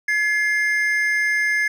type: tone pair together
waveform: triangle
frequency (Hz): 1702.9 / 2100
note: G#6 / C7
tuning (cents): +43 / +6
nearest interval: major third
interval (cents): 363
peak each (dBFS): -18 / -19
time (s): 0.08-1.68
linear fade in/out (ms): 5
effects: none